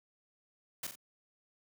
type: noise with echo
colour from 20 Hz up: white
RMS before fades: -38 dBFS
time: 0.83-0.87 s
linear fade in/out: 5 ms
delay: 43 ms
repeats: 2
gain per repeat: -7 dB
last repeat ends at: 0.956 s
effects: high-pass 100 Hz 12 dB/octave